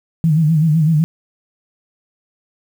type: tone with vibrato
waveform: sine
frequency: 157.4 Hz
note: D#3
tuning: 20 cents sharp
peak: -10 dBFS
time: 0.24-1.04 s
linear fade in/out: 0 ms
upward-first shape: sine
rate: 7.9 Hz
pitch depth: 94 cents each way
effects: 7-bit